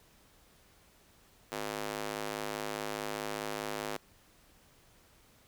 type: tone with high-pass filter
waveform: square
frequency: 52.4 Hz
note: G#1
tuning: 16 cents sharp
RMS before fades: -38 dBFS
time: 1.52-3.97 s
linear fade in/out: 0 ms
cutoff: 400 Hz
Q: 0.8
effects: pink hiss -63 dBFS RMS until 5.47 s